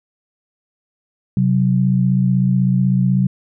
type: tone pair together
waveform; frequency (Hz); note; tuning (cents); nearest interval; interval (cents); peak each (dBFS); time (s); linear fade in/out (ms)
sine; 130.81 / 186.87; C3 / F#3; 0 / +17; tritone; 617; -15; 1.37-3.27; 2
effects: none